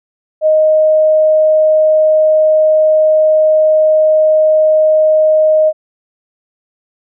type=tone; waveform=sine; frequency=622.3 Hz; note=D#5; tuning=in tune; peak=-6 dBFS; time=0.41-5.73 s; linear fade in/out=50 ms; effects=none